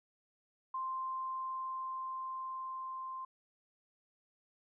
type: tone with level ramp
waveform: sine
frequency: 1046.5 Hz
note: C6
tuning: in tune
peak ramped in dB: -35 to -40 dBFS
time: 0.74-3.25 s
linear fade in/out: 5 ms
effects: none